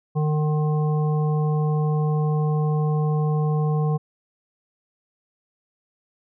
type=harmonic tone; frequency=152.1 Hz; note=D#3; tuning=39 cents flat; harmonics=1 / 3 / 5 / 7; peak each=-19 / -29 / -33 / -36 dBFS; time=0.15-3.98 s; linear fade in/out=20 ms; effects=none